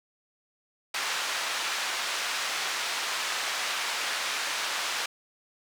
pink band-pass noise, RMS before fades -31 dBFS, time 0.94-5.06 s, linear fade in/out 5 ms, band 1100 to 6200 Hz, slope 12 dB/octave, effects none

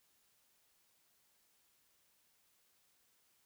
silence, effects white hiss -74 dBFS RMS until 3.45 s

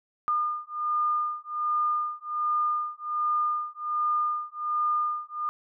sine beating tone pair, 1212 / 1213.3 Hz, D#6 / D#6, -46 / -44 cents, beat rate 1.3 Hz, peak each -28 dBFS, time 0.28-5.49 s, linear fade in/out 0 ms, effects none

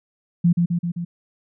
sine tone with echo, 172.3 Hz, F3, 23 cents flat, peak -12 dBFS, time 0.44-0.53 s, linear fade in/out 10 ms, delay 130 ms, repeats 4, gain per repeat -3 dB, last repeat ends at 1.05 s, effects none

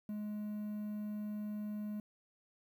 triangle tone with quantisation, 210 Hz, G#3, 19 cents sharp, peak -36 dBFS, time 0.09-2 s, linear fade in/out 2 ms, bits 11, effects none

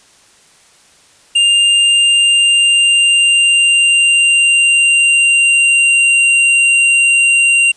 square tone with pitch glide, 2800 to 2769 Hz, F7 to F7, +4 to -15 cents, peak -8 dBFS, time 1.35-7.72 s, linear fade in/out 10 ms, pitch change -19 cents, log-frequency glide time 1.66-6.24 s, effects white hiss -47 dBFS RMS until 7.76 s + resampled to 22050 Hz

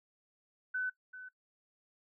sine tone with echo, 1507 Hz, F#6, 31 cents sharp, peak -32 dBFS, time 0.74-0.9 s, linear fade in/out 10 ms, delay 390 ms, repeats 1, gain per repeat -13 dB, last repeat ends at 1.29 s, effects noise-tail reverb RT60 0.1 s tail -19 dB re dry

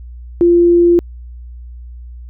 sine tone, 345.6 Hz, F4, 18 cents flat, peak -6 dBFS, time 0.41-0.99 s, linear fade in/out 0 ms, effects added 60 Hz sine -29 dBFS peak until 2.29 s

